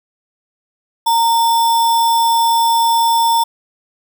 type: tone with sample-and-hold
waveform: sine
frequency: 921 Hz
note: A#5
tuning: 21 cents flat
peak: -10 dBFS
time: 1.06-3.44 s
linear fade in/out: 10 ms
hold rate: 4410 Hz
effects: none